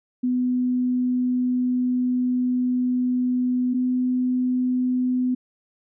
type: tone pair in turn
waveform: sine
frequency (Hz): 250 / 252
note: B3 / B3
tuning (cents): +21 / +35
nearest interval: unison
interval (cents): 14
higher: second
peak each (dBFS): -19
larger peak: neither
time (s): 0.23-3.74 / 3.74-5.35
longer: first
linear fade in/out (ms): 10
effects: none